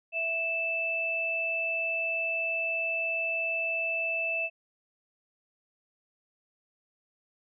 sine tone pair together, 659.2 / 2637 Hz, E5 / E7, 0 / 0 cents, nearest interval 2 octaves, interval 2400 cents, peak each -35 / -28 dBFS, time 0.12-4.5 s, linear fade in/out 50 ms, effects none

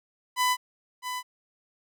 sawtooth tone with echo, 1000 Hz, B5, 21 cents sharp, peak -18 dBFS, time 0.36-0.57 s, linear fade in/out 50 ms, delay 660 ms, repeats 1, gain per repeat -9 dB, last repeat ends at 1.23 s, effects none

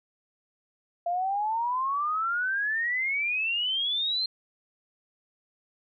sine exponential sweep, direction up, 682 to 4195 Hz, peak -25 dBFS, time 1.06-4.26 s, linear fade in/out 5 ms, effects none

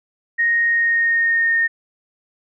sine tone with pitch glide, 1864.7 to 1836.9 Hz, A#6 to A#6, 0 to -26 cents, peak -14 dBFS, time 0.38-1.68 s, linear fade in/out 20 ms, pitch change -26 cents, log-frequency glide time 0.65-1.54 s, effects none

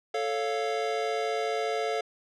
square chord, A augmented, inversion none, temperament equal, 440 / 554.4 / 698.5 Hz, A4 / C#5 / E#5, 0 / 0 / 0 cents, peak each -31 / -35 / -32 dBFS, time 0.14-2.01 s, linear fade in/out 5 ms, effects low-pass 5000 Hz 12 dB/octave

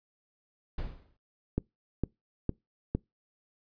brown noise with exponential decay, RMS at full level -32 dBFS, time 0.78-1.17 s, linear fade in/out 5 ms, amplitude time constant 83 ms
click train, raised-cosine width 3 ms, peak -15 dBFS, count 4, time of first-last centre 1.58-2.95 s, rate 2.19 Hz
effects noise-tail reverb RT60 0.2 s tail -25 dB re dry + resampled to 11025 Hz

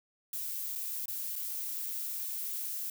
violet noise with dropouts, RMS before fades -37 dBFS, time 0.33-2.9 s, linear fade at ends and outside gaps 2 ms, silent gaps 0.753-0.757 / 1.058-1.081 / 1.356-1.36 s, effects none

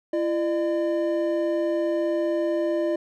triangle tone pair together, 338.4 / 603 Hz, E4 / D5, +45 / +46 cents, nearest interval minor seventh, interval 1001 cents, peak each -22 / -23 dBFS, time 0.13-2.96 s, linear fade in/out 5 ms, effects none

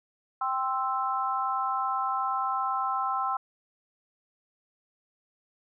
sine chord, C major, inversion second, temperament equal, 784 / 1046.5 / 1318.5 Hz, G5 / C6 / E6, 0 / 0 / 0 cents, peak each -31 / -30 / -30 dBFS, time 0.41-3.37 s, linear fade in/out 5 ms, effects none

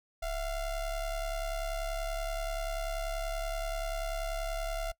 square ring-modulated tone, 349.2 Hz, F4, in tune, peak -30 dBFS, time 0.22-4.92 s, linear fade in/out 10 ms, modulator 314 Hz, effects noise-tail reverb RT60 0.1 s tail -23 dB re dry

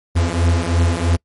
45% pulse beating tone pair, 83.5 / 86.5 Hz, E2 / F2, +23 / -16 cents, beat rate 3 Hz, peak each -17 dBFS, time 0.15-1.17 s, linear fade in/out 20 ms, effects noise-tail reverb RT60 0.1 s tail -26 dB re dry + MP3 48 kbps

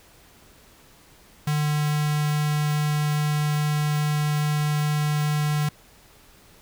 square tone with notch filter, 149.6 Hz, D3, 32 cents sharp, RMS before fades -23 dBFS, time 1.47-5.69 s, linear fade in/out 5 ms, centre 390 Hz, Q 0.86, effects pink hiss -53 dBFS RMS until 6.61 s

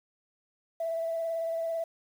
sine tone with vibrato, 660 Hz, E5, 2 cents sharp, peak -28 dBFS, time 0.8-1.84 s, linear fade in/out 5 ms, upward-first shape sine, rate 18 Hz, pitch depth 17 cents each way, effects tanh soft clip ceiling -24 dBFS + 9-bit

